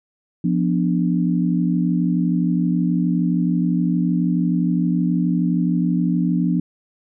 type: chord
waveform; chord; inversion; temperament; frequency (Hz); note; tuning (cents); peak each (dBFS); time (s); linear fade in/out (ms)
sine; B diminished; second; equal; 174.61 / 246.9 / 293.7; F3 / B3 / D4; 0 / 0 / 0; -18 / -22 / -23; 0.44-6.6; 5
effects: none